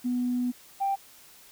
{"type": "tone pair in turn", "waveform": "sine", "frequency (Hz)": [246.9, 786.6], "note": ["B3", "G5"], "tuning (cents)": [0, 6], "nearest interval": "octave + minor sixth", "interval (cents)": 2006, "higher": "second", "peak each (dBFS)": [-24, -23], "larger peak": "second", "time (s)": [[0.04, 0.52], [0.8, 0.96]], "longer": "first", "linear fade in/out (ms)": 20, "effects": ["tanh soft clip ceiling -19 dBFS", "white hiss -53 dBFS RMS until 1.51 s"]}